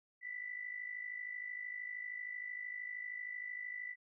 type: tone with amplitude modulation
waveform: sine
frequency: 1981 Hz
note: B6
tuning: 5 cents sharp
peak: -38 dBFS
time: 0.21-3.96 s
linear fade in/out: 50 ms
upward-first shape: sine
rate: 53 Hz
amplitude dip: 70%
effects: none